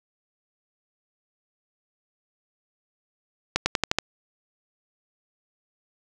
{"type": "accelerating click train", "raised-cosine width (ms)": 0.2, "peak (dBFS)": -3, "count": 6, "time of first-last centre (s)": [3.56, 3.986], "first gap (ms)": 100, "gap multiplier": 0.92, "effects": []}